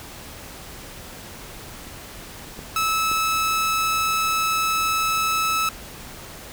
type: clicks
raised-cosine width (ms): 2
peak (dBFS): -22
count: 2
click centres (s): 2.591 / 3.115
type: tone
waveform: sawtooth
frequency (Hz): 1303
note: E6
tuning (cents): -20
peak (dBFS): -16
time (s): 2.76-5.69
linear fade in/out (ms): 2
effects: pink hiss -39 dBFS RMS until 6.52 s